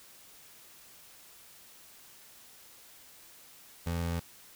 25% pulse tone, 84.8 Hz, E2, 50 cents sharp, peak -27 dBFS, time 3.86-4.2 s, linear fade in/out 10 ms, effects white hiss -55 dBFS RMS until 4.55 s

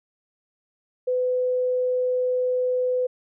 sine tone, 503 Hz, B4, 32 cents sharp, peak -20 dBFS, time 1.07-3.07 s, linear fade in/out 10 ms, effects none

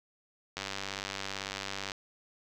click train, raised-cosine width 0.2 ms, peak -18 dBFS, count 133, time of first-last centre 0.57-1.918 s, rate 97.9 Hz, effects none

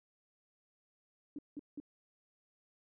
sine tone bursts, 290 Hz, D4, 22 cents flat, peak -40 dBFS, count 3, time 1.36-1.801 s, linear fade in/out 2 ms, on 27 ms, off 180 ms, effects none

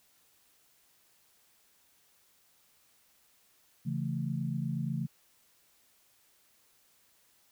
sine chord, A major, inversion first, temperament equal with one note detuned, 138.59 / 166.83 / 220 Hz, C#3 / E3 / A3, 0 / +21 / 0 cents, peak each -34 / -35 / -37 dBFS, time 3.85-5.07 s, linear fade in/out 20 ms, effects white hiss -67 dBFS RMS until 7.51 s

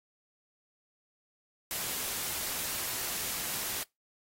white noise, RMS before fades -35 dBFS, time 1.71-3.83 s, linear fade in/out 0 ms, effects noise-tail reverb RT60 0.2 s tail -25 dB re dry + AAC 48 kbps

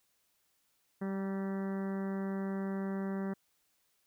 harmonic tone with a mistuned harmonic, 194.3 Hz, G3, 15 cents flat, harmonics 1 / 2 / 3 / 4 / 5 / 6 / 7 / 8 / 9 / 10, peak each -34 / -41 / -47 / -51 / -53 / -53 / -55 / -55 / -56 / -57 dBFS, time 1.01-3.34 s, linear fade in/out 10 ms, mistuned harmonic 5, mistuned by -26 cents, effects white hiss -75 dBFS RMS until 4.06 s

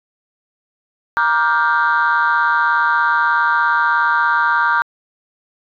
sine chord, G minor seventh, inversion first, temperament just, 940.8 / 1176 / 1411.2 / 1568 Hz, Bb5 / D6 / F6 / G6, +16 / +2 / +18 / 0 cents, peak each -17 dBFS, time 1.17-4.82 s, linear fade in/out 0 ms, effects tanh soft clip ceiling -6 dBFS

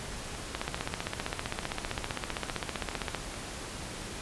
two click trains, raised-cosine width 0.3 ms, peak -24 / -15 dBFS, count 8 / 41, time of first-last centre 0.35-3.341 / 0.55-3.147 s, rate 2.34 / 15.4 Hz, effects pink hiss -40 dBFS RMS until 4.21 s + resampled to 24000 Hz

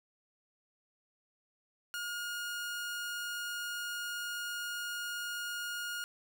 sawtooth tone, 1429 Hz, F6, 39 cents sharp, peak -33 dBFS, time 1.94-6.04 s, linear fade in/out 0 ms, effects none

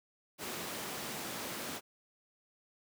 pink high-pass noise, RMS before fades -41 dBFS, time 0.38-1.81 s, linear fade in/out 50 ms, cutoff 200 Hz, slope 12 dB/octave, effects none

